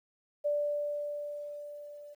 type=tone with level ramp; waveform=sine; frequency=586 Hz; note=D5; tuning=4 cents flat; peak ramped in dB=-26 to -46 dBFS; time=0.44-2.15 s; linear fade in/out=20 ms; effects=11-bit